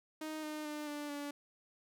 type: tone with pitch steps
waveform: sawtooth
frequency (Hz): 311.1 / 305.2 / 299.5 / 293.8 / 288.3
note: D#4 / D#4 / D4 / D4 / D4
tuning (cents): 0 / -33 / +34 / +1 / -32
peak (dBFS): -36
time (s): 0.21-1.31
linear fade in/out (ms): 5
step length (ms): 220
effects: none